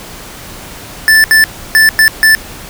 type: tone bursts at uneven times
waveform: square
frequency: 1760 Hz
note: A6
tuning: in tune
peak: -4 dBFS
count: 5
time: 1.08-1.24 / 1.31-1.44 / 1.75-1.89 / 1.99-2.08 / 2.23-2.35 s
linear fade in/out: 0 ms
effects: pink hiss -29 dBFS RMS until 2.69 s